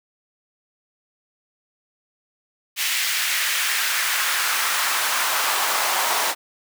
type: noise with high-pass filter sweep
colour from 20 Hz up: pink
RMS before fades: -22 dBFS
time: 2.76-6.35 s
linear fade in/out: 50 ms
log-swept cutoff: 2300 to 770 Hz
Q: 1.5
effects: none